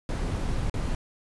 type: noise with dropouts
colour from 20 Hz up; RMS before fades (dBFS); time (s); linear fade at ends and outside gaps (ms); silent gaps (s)
brown; -28; 0.09-0.95; 1; 0.698-0.74
effects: resampled to 24000 Hz